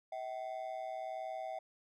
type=ring-modulated tone; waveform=triangle; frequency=704 Hz; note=F5; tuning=14 cents sharp; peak=-34 dBFS; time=0.12-1.59 s; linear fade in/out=5 ms; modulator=60.7 Hz; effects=none